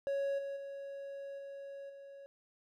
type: tone with level steps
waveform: triangle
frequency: 555 Hz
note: C#5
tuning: 2 cents sharp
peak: -30 / -36 / -40 / -42 / -47 dBFS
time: 0.07-2.26 s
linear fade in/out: 0 ms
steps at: 0.38 / 0.56 / 1.38 / 1.89 s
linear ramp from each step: 10 ms
effects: none